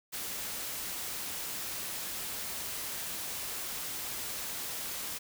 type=noise; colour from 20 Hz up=white; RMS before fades=-38 dBFS; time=0.12-5.19 s; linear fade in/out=20 ms; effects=none